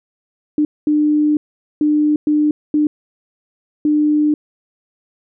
sine tone bursts at uneven times, 300 Hz, D4, 37 cents sharp, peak -11 dBFS, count 6, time 0.58-0.65 / 0.87-1.37 / 1.81-2.16 / 2.27-2.51 / 2.74-2.87 / 3.85-4.34 s, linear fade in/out 2 ms, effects none

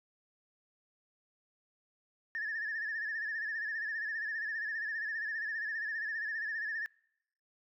sine tone with vibrato, 1760 Hz, A6, in tune, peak -33 dBFS, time 2.35-6.86 s, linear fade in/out 0 ms, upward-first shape sine, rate 15 Hz, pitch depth 81 cents each way, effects noise-tail reverb RT60 0.8 s tail -26 dB re dry + tanh soft clip ceiling -30 dBFS

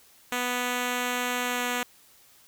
5% pulse tone with pitch glide, 246.9 to 245.5 Hz, B3 to B3, 0 to -10 cents, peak -15 dBFS, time 0.32-1.83 s, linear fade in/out 2 ms, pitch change -10 cents, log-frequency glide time 1.42-1.63 s, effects white hiss -57 dBFS RMS until 2.47 s

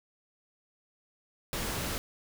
pink noise, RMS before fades -34 dBFS, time 1.53-1.98 s, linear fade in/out 0 ms, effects none

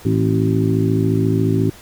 harmonic tone with a mistuned harmonic, 54.2 Hz, A1, 25 cents flat, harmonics 2 / 3 / 4 / 5 / 6 / 7, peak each -18 / -20 / -27 / -20 / -24 / -22 dBFS, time 0.05-1.7 s, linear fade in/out 5 ms, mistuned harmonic 4, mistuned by +64 cents, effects pink hiss -42 dBFS RMS until 1.81 s

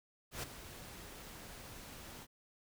pink noise with ADSR envelope, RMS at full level -39 dBFS, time 0.31-2.27 s, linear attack 120 ms, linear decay 12 ms, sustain -12 dB, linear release 45 ms, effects none

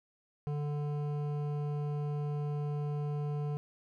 sine tone with hard clipping, 146.83 Hz, D3, in tune, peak -34 dBFS, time 0.47-3.57 s, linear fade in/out 0 ms, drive 12 dB, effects none

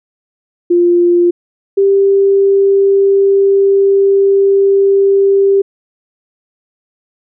sine tone pair in turn, 349.2 / 394.1 Hz, F4 / G4, 0 / +9 cents, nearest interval major second, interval 209 cents, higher second, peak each -6 dBFS, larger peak neither, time 0.7-1.31 / 1.77-5.62 s, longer second, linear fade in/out 10 ms, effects none

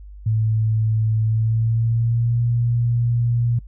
sine tone with pitch glide, 110 to 118.58 Hz, A2 to A#2, 0 to +30 cents, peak -16 dBFS, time 0.26-3.59 s, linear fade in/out 5 ms, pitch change +130 cents, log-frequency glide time 1.24-2.42 s, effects noise-tail reverb RT60 0.1 s tail -25 dB re dry + added 50 Hz sine -36 dBFS peak until 3.67 s

